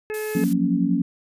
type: harmonic tone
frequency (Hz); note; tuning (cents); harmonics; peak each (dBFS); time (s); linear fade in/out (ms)
428.8; A4; -45; 1 / 2 / 3 / 4 / 5 / 6; -26 / -41 / -46 / -36 / -44 / -41; 0.1-0.44; 0
type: noise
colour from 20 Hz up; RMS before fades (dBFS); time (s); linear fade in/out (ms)
blue; -36; 0.14-0.53; 0
type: chord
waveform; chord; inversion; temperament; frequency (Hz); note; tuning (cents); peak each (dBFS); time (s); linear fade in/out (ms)
sine; Gb major seventh; third; equal; 174.61 / 185 / 233.1 / 277.2; F3 / Gb3 / Bb3 / Db4; 0 / 0 / 0 / 0; -24 / -24 / -24 / -22; 0.35-1.02; 5
effects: resampled to 32000 Hz